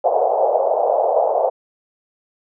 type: band-pass noise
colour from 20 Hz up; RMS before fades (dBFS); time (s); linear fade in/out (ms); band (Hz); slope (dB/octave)
white; -17; 0.04-1.5; 10; 490 to 770; 48
effects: none